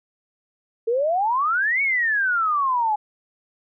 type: exponential two-way sweep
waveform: sine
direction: up then down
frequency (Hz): 442.2 to 2258 to 826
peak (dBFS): -18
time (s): 0.87-2.96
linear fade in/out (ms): 10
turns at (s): 1.82
effects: none